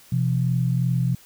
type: tone pair together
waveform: sine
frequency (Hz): 127.81 / 170.6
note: C3 / F3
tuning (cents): -40 / -40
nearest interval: perfect fourth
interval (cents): 500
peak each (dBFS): -20 / -24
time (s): 0.12-1.15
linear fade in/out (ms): 5
effects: white hiss -51 dBFS RMS until 1.25 s